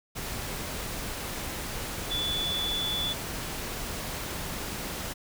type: tone in noise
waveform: sine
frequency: 3455 Hz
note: A7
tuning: 32 cents flat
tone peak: -28 dBFS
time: 2.1-3.14 s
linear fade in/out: 20 ms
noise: pink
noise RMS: -35 dBFS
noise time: 0.15-5.14 s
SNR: +4 dB
effects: none